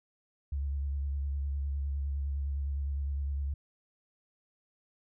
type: tone with vibrato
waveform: sine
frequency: 70 Hz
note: C#2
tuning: 18 cents sharp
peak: -30 dBFS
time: 0.52-3.54 s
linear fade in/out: 5 ms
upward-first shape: square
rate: 9.8 Hz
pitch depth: 28 cents each way
effects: none